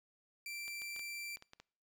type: tone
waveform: sawtooth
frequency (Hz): 2349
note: D7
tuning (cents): 0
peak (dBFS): -39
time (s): 0.46-1.36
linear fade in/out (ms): 2
type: clicks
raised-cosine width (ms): 0.2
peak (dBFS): -35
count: 8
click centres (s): 0.68 / 0.819 / 0.963 / 0.994 / 1.371 / 1.424 / 1.534 / 1.6
effects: noise-tail reverb RT60 0.6 s tail -25 dB re dry